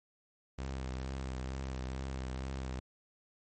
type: tone with vibrato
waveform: sawtooth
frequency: 65.41 Hz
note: C2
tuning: in tune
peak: -33 dBFS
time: 0.58-2.8 s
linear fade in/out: 10 ms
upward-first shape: triangle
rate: 2.2 Hz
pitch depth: 44 cents each way
effects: MP3 32 kbps